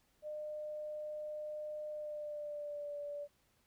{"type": "tone with pitch glide", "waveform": "sine", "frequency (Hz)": [605, 580.7], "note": ["D#5", "D5"], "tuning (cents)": [-49, -20], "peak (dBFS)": -40, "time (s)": [0.22, 3.28], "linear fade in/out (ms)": 50, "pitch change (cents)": -71, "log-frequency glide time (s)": [1.89, 2.97], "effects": ["pink hiss -74 dBFS RMS until 3.66 s"]}